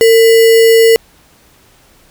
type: tone with sample-and-hold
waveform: sine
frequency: 453.6 Hz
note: A#4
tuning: 47 cents flat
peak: -3 dBFS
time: 0.01-0.96 s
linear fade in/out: 0 ms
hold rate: 2450 Hz
effects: pink hiss -47 dBFS RMS until 2.1 s